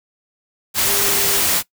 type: tone in noise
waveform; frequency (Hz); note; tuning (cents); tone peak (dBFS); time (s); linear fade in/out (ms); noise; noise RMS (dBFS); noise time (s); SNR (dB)
sine; 400; G4; +35; -28; 0.85-1.42; 50; white; -17; 0.74-1.63; -14
effects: noise-tail reverb RT60 0.1 s tail -19 dB re dry

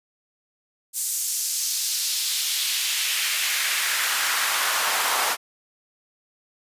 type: noise with high-pass filter sweep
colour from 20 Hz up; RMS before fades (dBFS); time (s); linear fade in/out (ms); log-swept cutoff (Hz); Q
pink; -24; 0.93-5.37; 50; 7900 to 810; 1.4
effects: resampled to 32000 Hz

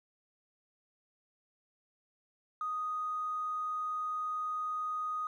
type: tone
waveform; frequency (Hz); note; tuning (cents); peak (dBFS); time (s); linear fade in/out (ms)
triangle; 1244.5; D#6; 0; -29; 2.61-5.27; 2
effects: tanh soft clip ceiling -31 dBFS

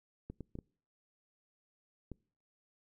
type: clicks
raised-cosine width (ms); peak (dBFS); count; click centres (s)
3; -30; 5; 0.3 / 0.407 / 0.554 / 0.588 / 2.117
effects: noise-tail reverb RT60 0.5 s tail -26 dB re dry

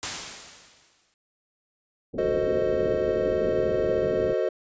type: noise with exponential decay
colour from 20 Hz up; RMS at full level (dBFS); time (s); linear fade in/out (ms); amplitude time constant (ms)
white; -27; 0.03-1.14; 0; 240
type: low-pass noise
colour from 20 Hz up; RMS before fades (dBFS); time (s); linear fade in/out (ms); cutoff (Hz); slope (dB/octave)
white; -33; 2.13-4.34; 20; 540; 48
type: chord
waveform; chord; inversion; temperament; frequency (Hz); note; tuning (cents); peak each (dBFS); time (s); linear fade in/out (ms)
triangle; F# diminished seventh; none; equal with one note detuned; 370 / 446.7 / 523.3 / 622.3; F#4 / A4 / C5 / Eb5; 0 / +26 / 0 / 0; -26; 2.18-4.49; 5
effects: resampled to 16000 Hz

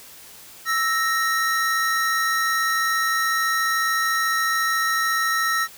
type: tone pair together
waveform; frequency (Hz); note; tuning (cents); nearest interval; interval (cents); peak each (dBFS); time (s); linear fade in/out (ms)
square; 1318.5 / 1864.7; E6 / A#6; 0 / 0; tritone; 600; -23; 0.65-5.68; 50
effects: white hiss -44 dBFS RMS until 5.77 s

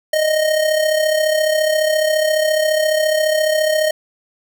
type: tone with amplitude modulation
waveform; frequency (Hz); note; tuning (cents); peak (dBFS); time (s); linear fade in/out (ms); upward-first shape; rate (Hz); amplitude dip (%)
square; 620; D#5; -6; -12; 0.13-3.91; 5; sine; 34.5; 55
effects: none

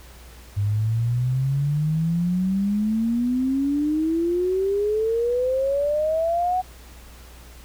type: exponential sweep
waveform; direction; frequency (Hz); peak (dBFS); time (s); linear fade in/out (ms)
sine; up; 99.7 to 748; -19; 0.56-6.62; 20
effects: added 60 Hz sine -43 dBFS peak until 7.64 s + pink hiss -48 dBFS RMS until 7.64 s

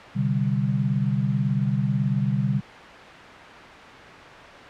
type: chord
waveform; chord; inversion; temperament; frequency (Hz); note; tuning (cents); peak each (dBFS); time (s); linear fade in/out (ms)
sine; C suspended second; none; equal with one note detuned; 128.57 / 146.83 / 196; C3 / D3 / G3; -30 / 0 / 0; -24 / -25 / -25; 0.15-2.61; 20
effects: white hiss -40 dBFS RMS until 4.69 s + low-pass 2000 Hz 12 dB/octave

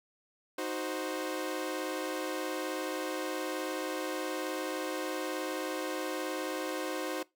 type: chord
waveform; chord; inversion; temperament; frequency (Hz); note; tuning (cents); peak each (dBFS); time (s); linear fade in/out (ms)
sawtooth; C diminished; first; equal; 311.1 / 370 / 523.3; Eb4 / Gb4 / C5; 0 / 0 / 0; -34; 0.58-7.23; 5
effects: noise-tail reverb RT60 0.2 s tail -21 dB re dry

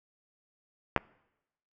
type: clicks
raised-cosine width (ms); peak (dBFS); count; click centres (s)
0.5; -7 / -21; 2; 0.963 / 0.977
effects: noise-tail reverb RT60 0.9 s tail -25 dB re dry

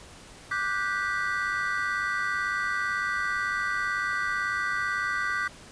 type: chord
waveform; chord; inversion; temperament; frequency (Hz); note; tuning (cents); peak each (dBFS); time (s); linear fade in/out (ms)
triangle; G major seventh; second; just; 1176 / 1470 / 1568 / 1960; D6 / F#6 / G6 / B6; +2 / -12 / 0 / -14; -30; 0.51-5.48; 5
effects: pink hiss -48 dBFS RMS until 5.71 s + resampled to 22050 Hz

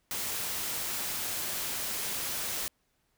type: noise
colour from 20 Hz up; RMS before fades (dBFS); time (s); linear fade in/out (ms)
white; -34; 0.11-2.68; 0
effects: pink hiss -74 dBFS RMS until 3.17 s

